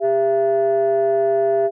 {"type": "tone pair together", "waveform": "sine", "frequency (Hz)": [399.5, 671.9], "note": ["G4", "E5"], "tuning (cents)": [33, 33], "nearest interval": "major sixth", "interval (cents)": 900, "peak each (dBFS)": -16, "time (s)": [0, 1.71], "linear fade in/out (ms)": 50, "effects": ["tanh soft clip ceiling -10 dBFS"]}